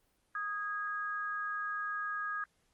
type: tone pair together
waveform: sine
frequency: 1244.5 / 1645.5 Hz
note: D#6 / G#6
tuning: 0 / -16 cents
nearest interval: perfect fourth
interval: 484 cents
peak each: -37 / -37 dBFS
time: 0.35-2.44 s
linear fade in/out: 2 ms
effects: pink hiss -74 dBFS RMS until 2.73 s + Opus 32 kbps